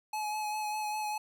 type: tone with vibrato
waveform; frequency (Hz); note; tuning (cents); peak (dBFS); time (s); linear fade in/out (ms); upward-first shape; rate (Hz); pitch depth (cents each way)
square; 850; G#5; +40; -33; 0.13-1.18; 5; sine; 5; 19
effects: none